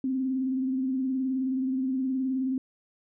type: tone with vibrato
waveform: sine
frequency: 261.6 Hz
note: C4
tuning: in tune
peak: -25 dBFS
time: 0.04-2.58 s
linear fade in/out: 2 ms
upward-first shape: sine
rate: 19 Hz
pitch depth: 44 cents each way
effects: none